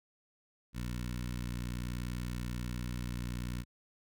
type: tone with notch filter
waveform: 15% pulse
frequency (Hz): 60.6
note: B1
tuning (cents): -32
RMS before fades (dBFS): -38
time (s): 0.73-3.65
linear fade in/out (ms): 50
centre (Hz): 670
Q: 0.66
effects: none